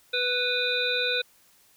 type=harmonic tone with a mistuned harmonic; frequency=493.9 Hz; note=B4; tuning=in tune; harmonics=1 / 3 / 5 / 7 / 8; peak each=-30 / -30 / -30 / -30 / -30 dBFS; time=0.13-1.22 s; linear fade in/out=10 ms; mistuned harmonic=7; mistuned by=+88 cents; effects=white hiss -60 dBFS RMS until 1.76 s